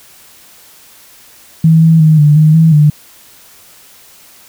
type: tone with pitch steps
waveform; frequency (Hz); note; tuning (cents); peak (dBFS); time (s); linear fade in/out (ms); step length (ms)
sine; 161.4 / 162.4 / 156.3 / 148.3 / 154.9 / 161.8 / 149.4; E3 / E3 / D#3 / D3 / D#3 / E3 / D3; -36 / -26 / +8 / +17 / -7 / -32 / +30; -3; 1.64-2.9; 5; 180
effects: white hiss -41 dBFS RMS until 4.48 s